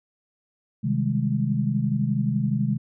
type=chord; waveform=sine; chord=Ab major seventh; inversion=first; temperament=equal; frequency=130.81 / 155.56 / 196 / 207.7 Hz; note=C3 / Eb3 / G3 / Ab3; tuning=0 / 0 / 0 / 0 cents; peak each=-25 / -27 / -30 / -25 dBFS; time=0.83-2.78 s; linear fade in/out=20 ms; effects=none